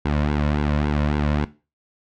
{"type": "tone with flanger", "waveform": "sawtooth", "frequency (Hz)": 73.8, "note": "D2", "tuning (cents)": 9, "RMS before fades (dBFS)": -21, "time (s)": [0.05, 1.45], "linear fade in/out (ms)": 5, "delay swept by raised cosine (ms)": [1.6, 2.55], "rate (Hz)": 3.6, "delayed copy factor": -0.7, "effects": ["noise-tail reverb RT60 0.3 s tail -17 dB re dry", "low-pass 3000 Hz 12 dB/octave"]}